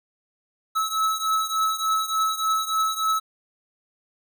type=beating tone pair; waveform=square; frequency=1298 / 1301.4 Hz; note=E6 / E6; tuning=-27 / -23 cents; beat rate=3.4 Hz; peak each=-24 / -27 dBFS; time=0.75-3.2 s; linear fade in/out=20 ms; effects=none